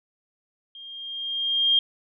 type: tone with level ramp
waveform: sine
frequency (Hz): 3214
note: G7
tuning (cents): +43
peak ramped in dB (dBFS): -40 to -15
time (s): 0.75-1.79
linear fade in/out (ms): 2
effects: none